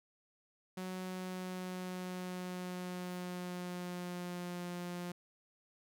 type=tone with pitch glide; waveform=sawtooth; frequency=185 to 176.44 Hz; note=F#3 to F3; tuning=0 to +18 cents; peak=-36 dBFS; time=0.77-5.12 s; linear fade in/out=5 ms; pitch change=-82 cents; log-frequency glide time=1.01-4.69 s; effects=none